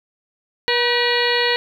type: harmonic tone with a mistuned harmonic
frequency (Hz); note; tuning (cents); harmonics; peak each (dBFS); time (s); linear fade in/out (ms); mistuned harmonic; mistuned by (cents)
481.3; B4; -45; 1 / 2 / 3 / 4 / 5 / 6 / 7 / 8 / 9; -21 / -25 / -29 / -21 / -27 / -25 / -32 / -27 / -24; 0.68-1.56; 0; 3; +83
effects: 8-bit